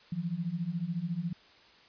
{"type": "beating tone pair", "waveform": "sine", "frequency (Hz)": [162.5, 176.5], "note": ["E3", "F3"], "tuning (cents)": [-24, 19], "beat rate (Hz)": 14, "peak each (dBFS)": [-35, -33], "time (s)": [0.12, 1.33], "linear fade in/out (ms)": 5, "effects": ["white hiss -58 dBFS RMS until 1.88 s", "resampled to 11025 Hz"]}